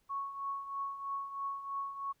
sine tone with tremolo, 1107 Hz, C#6, 3 cents flat, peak -33 dBFS, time 0.09-2.13 s, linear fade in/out 20 ms, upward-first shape triangle, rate 3.1 Hz, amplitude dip 70%, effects pink hiss -75 dBFS RMS until 2.2 s

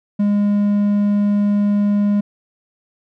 triangle tone, 204.8 Hz, G#3, 24 cents flat, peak -11 dBFS, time 0.19-2.21 s, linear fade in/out 10 ms, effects none

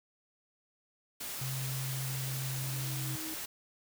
white noise, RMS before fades -40 dBFS, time 1.2-3.46 s, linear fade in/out 10 ms
sine tone, 131.7 Hz, C3, 12 cents sharp, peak -35 dBFS, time 1.41-3.16 s, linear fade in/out 5 ms
sine tone with exponential growth, 315.7 Hz, D#4, 25 cents sharp, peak -40 dBFS, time 1.63-3.34 s, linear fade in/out 1 ms, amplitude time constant 370 ms
effects none

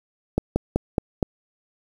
slowing click train, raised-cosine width 2 ms, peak -6 dBFS, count 5, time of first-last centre 0.38-1.228 s, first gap 180 ms, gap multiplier 1.11, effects 7-bit

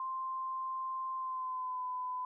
sine tone with pitch glide, 1046.5 to 1006.2 Hz, C6 to B5, 0 to +32 cents, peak -35 dBFS, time 0-2.25 s, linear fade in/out 2 ms, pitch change -68 cents, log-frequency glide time 1.15-1.84 s, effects none

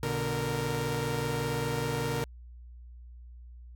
sawtooth tone cluster, 120.6 / 145.7 / 463.9 Hz, B2 / D3 / A#4, -41 / -13 / -8 cents, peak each -30 / -30 / -29 dBFS, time 0.03-2.24 s, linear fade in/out 0 ms, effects added 60 Hz sine -45 dBFS peak until 3.75 s

